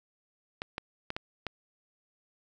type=clicks; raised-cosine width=0.3 ms; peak=-18 dBFS; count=5; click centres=0.619 / 0.781 / 1.104 / 1.165 / 1.467 s; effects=none